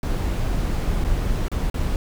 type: noise with dropouts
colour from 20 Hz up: brown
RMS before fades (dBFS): -22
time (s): 0.03-1.96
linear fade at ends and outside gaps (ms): 1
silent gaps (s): 1.041-1.047 / 1.483-1.516 / 1.7-1.742
effects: none